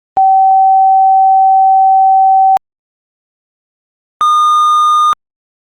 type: tone pair in turn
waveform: sine / triangle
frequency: 768 / 1219.1 Hz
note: G5 / D#6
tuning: -36 / -36 cents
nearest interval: minor sixth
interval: 800 cents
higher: second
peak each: -4 dBFS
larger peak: neither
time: 0.17-2.57 / 4.21-5.13 s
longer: first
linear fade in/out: 0 ms
effects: Opus 24 kbps